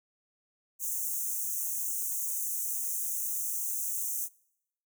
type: high-pass noise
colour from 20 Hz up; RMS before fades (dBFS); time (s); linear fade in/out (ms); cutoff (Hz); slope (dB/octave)
white; -33; 0.79-4.29; 50; 6000; 96
effects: noise-tail reverb RT60 0.8 s tail -25 dB re dry